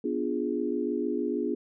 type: chord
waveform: sine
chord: B diminished seventh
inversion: none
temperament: equal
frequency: 246.9 / 293.7 / 349.2 / 415.3 Hz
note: B3 / D4 / F4 / Ab4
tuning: 0 / 0 / 0 / 0 cents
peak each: -32 dBFS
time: 0.04-1.55 s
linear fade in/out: 5 ms
effects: none